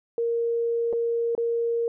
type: tone with dropouts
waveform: sine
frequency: 466.2 Hz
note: A#4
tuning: in tune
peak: -22 dBFS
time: 0.18-1.88 s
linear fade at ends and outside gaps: 1 ms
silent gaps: 0.928-0.933 / 1.351-1.378 s
effects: none